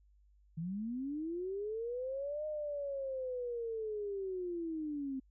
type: linear two-way sweep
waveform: sine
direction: up then down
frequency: 155.56 to 615 to 260.2 Hz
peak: -36 dBFS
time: 0.57-5.2 s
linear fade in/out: 10 ms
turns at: 2.46 s
effects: added 50 Hz sine -63 dBFS peak until 5.3 s